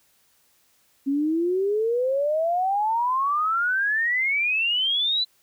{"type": "exponential sweep", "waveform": "sine", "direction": "up", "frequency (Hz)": [270, 4045], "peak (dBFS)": -20, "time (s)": [1.06, 5.25], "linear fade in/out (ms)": 20, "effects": ["white hiss -63 dBFS RMS until 5.42 s"]}